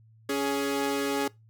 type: tone pair together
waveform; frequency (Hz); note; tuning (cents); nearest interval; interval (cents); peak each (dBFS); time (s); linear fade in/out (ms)
sawtooth; 279.3 / 417.6; C#4 / G#4; +13 / +10; perfect fifth; 697; -25; 0.29-1.28; 5
effects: noise-tail reverb RT60 0.2 s tail -22 dB re dry + added 111 Hz sine -54 dBFS peak until 1.49 s